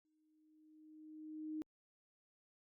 sine tone with exponential growth, 310 Hz, D#4, 6 cents flat, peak -39 dBFS, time 0.05-1.62 s, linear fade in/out 0 ms, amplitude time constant 340 ms, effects Opus 48 kbps

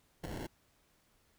pink noise with sample-and-hold, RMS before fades -41 dBFS, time 0.23-0.47 s, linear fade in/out 10 ms, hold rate 1225 Hz, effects pink hiss -71 dBFS RMS until 1.38 s

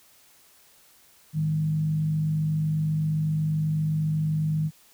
sine tone with frequency modulation, 155.56 Hz, D#3, in tune, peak -22 dBFS, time 1.33-4.71 s, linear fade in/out 50 ms, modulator 47.9 Hz, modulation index 0.31, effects white hiss -57 dBFS RMS until 4.93 s

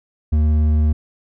sine tone with hard clipping, 76.5 Hz, D#2, 29 cents flat, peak -14 dBFS, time 0.32-0.93 s, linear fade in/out 10 ms, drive 6 dB, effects none

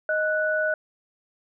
sine tone pair together, 622.3 / 1480.1 Hz, D#5 / F#6, 0 / 0 cents, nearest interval octave + minor third, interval 1500 cents, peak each -24 dBFS, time 0.09-0.74 s, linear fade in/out 2 ms, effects none

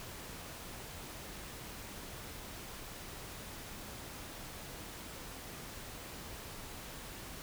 silence, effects pink hiss -47 dBFS RMS until 7.42 s

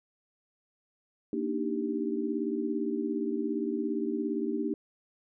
sine chord, Eb major seventh, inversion second, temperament equal, 233.1 / 293.7 / 311.1 / 392 Hz, Bb3 / D4 / Eb4 / G4, 0 / 0 / 0 / 0 cents, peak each -34 dBFS, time 1.33-4.74 s, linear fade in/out 2 ms, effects none

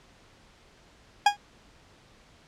40% pulse tone with exponential decay, 820 Hz, G#5, 22 cents flat, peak -12 dBFS, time 1.26-1.37 s, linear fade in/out 5 ms, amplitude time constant 23 ms, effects pink hiss -57 dBFS RMS until 2.47 s + low-pass 6000 Hz 12 dB/octave

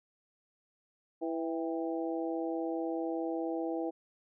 harmonic tone with a mistuned harmonic, 164.81 Hz, E3, in tune, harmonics 2 / 3 / 4 / 5, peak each -34 / -38 / -40 / -42 dBFS, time 1.21-3.91 s, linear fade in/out 20 ms, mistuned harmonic 5, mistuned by -61 cents, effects none

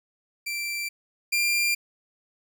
sawtooth tone pair in turn, 2349 / 2387 Hz, D7 / D7, 0 / +28 cents, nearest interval unison, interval 28 cents, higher second, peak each -25 / -18 dBFS, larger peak second, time 0.46-0.89 / 1.32-1.75 s, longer neither, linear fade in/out 10 ms, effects none

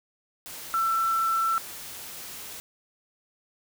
sine tone in noise, 1338 Hz, E6, 25 cents sharp, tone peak -22 dBFS, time 0.74-1.58 s, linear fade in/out 0 ms, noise white, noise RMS -40 dBFS, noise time 0.46-2.6 s, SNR +15 dB, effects none

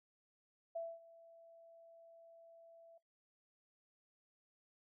sine tone with ADSR envelope, 666 Hz, E5, 18 cents sharp, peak -38 dBFS, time 0.75-2.98 s, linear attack 11 ms, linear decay 230 ms, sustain -20 dB, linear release 6 ms, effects noise-tail reverb RT60 0.2 s tail -23 dB re dry

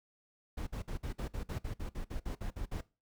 brown noise bursts, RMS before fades -38 dBFS, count 15, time 0.57-2.812 s, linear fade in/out 10 ms, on 100 ms, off 53 ms, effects noise-tail reverb RT60 0.3 s tail -20 dB re dry

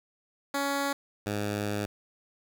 10% pulse tone pair in turn, 280 / 103.38 Hz, C#4 / G#2, +18 / -7 cents, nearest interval octave + perfect fourth, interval 1725 cents, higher first, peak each -19 / -21 dBFS, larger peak first, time 0.54-0.93 / 1.26-1.86 s, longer second, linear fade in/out 5 ms, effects none

